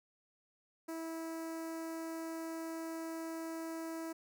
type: tone with notch filter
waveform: sawtooth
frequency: 326.2 Hz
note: E4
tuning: 18 cents flat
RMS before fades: -42 dBFS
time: 0.88-4.13 s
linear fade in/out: 10 ms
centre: 3300 Hz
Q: 0.78
effects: none